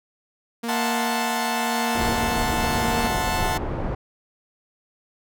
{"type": "tone with tremolo", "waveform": "sawtooth", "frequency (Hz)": 233.1, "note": "A#3", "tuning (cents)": 0, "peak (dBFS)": -21, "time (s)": [0.63, 3.08], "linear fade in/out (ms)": 10, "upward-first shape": "sine", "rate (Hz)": 0.95, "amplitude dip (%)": 35}
{"type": "chord", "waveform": "sawtooth", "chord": "F# half-diminished seventh", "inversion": "third", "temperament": "equal with one note detuned", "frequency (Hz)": [659.3, 732.8, 880, 1046.5], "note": ["E5", "F#5", "A5", "C6"], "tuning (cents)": [0, -17, 0, 0], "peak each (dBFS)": [-29, -24, -23, -28], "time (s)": [0.68, 3.58], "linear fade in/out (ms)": 10}
{"type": "low-pass noise", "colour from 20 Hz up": "pink", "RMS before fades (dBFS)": -27, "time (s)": [1.95, 3.95], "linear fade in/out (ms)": 5, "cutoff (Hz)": 920, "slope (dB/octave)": 12}
{"effects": []}